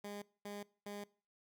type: tone bursts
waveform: 15% pulse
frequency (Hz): 204.4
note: G#3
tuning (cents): -27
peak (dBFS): -38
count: 3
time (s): 0.04-1.04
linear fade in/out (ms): 5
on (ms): 180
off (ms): 230
effects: noise-tail reverb RT60 0.4 s tail -22 dB re dry